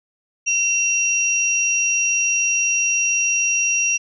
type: tone pair together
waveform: sine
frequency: 2726 / 5733 Hz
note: F7 / F8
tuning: -43 / +44 cents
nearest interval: octave + minor second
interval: 1287 cents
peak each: -19 dBFS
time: 0.46-3.98 s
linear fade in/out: 20 ms
effects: none